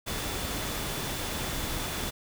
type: tone in noise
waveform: sine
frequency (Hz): 3477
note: A7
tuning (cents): -21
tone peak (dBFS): -44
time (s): 0.06-2.11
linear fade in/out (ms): 20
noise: pink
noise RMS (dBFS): -33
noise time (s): 0.06-2.11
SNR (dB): -14
effects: none